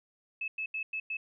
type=tone bursts at uneven times; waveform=sine; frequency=2600 Hz; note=E7; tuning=24 cents flat; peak=-32 dBFS; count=5; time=0.41-0.48 / 0.58-0.66 / 0.74-0.83 / 0.93-1 / 1.1-1.17 s; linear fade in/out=5 ms; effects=none